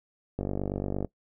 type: click train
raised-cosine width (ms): 2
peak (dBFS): -17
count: 33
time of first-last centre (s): 0.39-1.047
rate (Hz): 48.7
effects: noise-tail reverb RT60 0.1 s tail -20 dB re dry